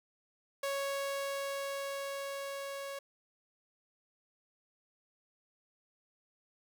sawtooth tone with level ramp, 554.4 Hz, C#5, in tune, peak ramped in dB -29 to -36 dBFS, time 0.63-2.99 s, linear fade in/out 5 ms, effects none

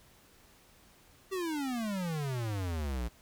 square exponential sweep, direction down, 392 to 56.3 Hz, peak -33 dBFS, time 1.31-3.09 s, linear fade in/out 20 ms, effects pink hiss -61 dBFS RMS until 3.21 s

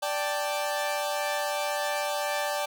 sawtooth chord, D suspended fourth, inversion none, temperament equal, 587.3 / 784 / 880 Hz, D5 / G5 / A5, 0 / 0 / 0 cents, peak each -26 / -29 / -30 dBFS, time 0.02-2.66 s, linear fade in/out 10 ms, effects none

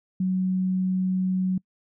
sine tone, 186 Hz, F#3, 9 cents sharp, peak -21 dBFS, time 0.2-1.58 s, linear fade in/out 5 ms, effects noise-tail reverb RT60 0.1 s tail -26 dB re dry

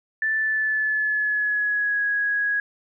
sine tone with pitch glide, 1760 to 1661.2 Hz, A6 to G#6, 0 to 0 cents, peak -20 dBFS, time 0.22-2.6 s, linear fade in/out 2 ms, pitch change -100 cents, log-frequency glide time 0.36-2.03 s, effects none

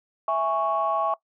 sine chord, C# minor, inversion first, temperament equal with one note detuned, 659.3 / 826.3 / 1108.7 Hz, E5 / G#5 / C#6, 0 / -9 / 0 cents, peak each -25 / -27 / -24 dBFS, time 0.28-1.14 s, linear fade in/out 2 ms, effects noise-tail reverb RT60 0.1 s tail -20 dB re dry + tanh soft clip ceiling -13 dBFS

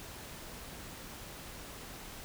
silence, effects pink hiss -47 dBFS RMS until 2.24 s

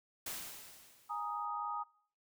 white noise with exponential decay, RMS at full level -40 dBFS, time 0.26-1.46 s, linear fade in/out 5 ms, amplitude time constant 260 ms
sine chord, Ab suspended second, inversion none, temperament just, 830.6 / 934.4 / 1245.9 Hz, Ab5 / Bb5 / Eb6, 0 / +4 / +2 cents, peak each -42 / -42 / -39 dBFS, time 1.09-1.84 s, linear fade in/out 20 ms
effects noise-tail reverb RT60 0.6 s tail -25 dB re dry

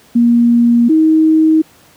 sine tone pair in turn, 236.7 / 316 Hz, A#3 / D#4, +27 / +27 cents, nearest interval perfect fourth, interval 500 cents, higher second, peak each -6 / -6 dBFS, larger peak neither, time 0.15-0.89 / 0.89-1.62 s, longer first, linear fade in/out 10 ms, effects pink hiss -46 dBFS RMS until 1.96 s + high-pass 100 Hz 12 dB/octave

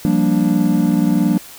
triangle chord, G minor seventh, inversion third, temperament equal, 174.61 / 196 / 233.1 / 293.7 Hz, F3 / G3 / Bb3 / D4, 0 / 0 / 0 / 0 cents, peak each -16 dBFS, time 0.05-1.38 s, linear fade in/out 0 ms, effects white hiss -38 dBFS RMS until 1.58 s

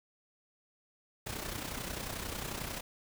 pink noise with amplitude modulation, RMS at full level -37 dBFS, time 1.26-2.81 s, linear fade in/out 10 ms, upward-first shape sine, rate 31.2 Hz, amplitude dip 60%, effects none

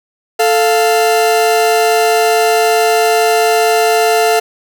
40% pulse tone pair together, 440 / 697.7 Hz, A4 / F5, 0 / -2 cents, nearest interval minor sixth, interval 798 cents, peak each -11 dBFS, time 0.39-4.4 s, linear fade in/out 10 ms, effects none

